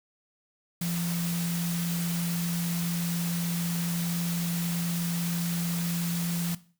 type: tone in noise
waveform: sine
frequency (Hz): 171.1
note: F3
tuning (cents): -35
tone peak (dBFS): -28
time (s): 0.81-6.55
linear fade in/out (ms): 5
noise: white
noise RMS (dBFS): -36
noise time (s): 0.81-6.55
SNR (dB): +5
effects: noise-tail reverb RT60 0.4 s tail -17 dB re dry